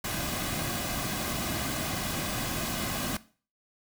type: noise with comb filter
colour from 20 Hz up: pink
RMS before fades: -32 dBFS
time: 0.04-3.17 s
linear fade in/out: 5 ms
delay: 2.2 ms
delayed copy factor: -0.55
effects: noise-tail reverb RT60 0.4 s tail -18 dB re dry